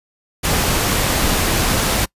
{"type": "noise", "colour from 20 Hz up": "pink", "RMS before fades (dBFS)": -17, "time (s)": [0.43, 2.06], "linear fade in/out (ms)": 20, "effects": ["noise-tail reverb RT60 0.1 s tail -25 dB re dry", "resampled to 32000 Hz"]}